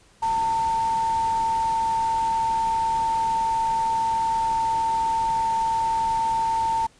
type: tone in noise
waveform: sine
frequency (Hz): 900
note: A5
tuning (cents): +39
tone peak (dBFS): -20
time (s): 0.22-6.87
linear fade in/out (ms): 10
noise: pink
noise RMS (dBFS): -38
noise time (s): 0.22-6.87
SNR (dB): +15
effects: pink hiss -56 dBFS RMS until 6.99 s + resampled to 22050 Hz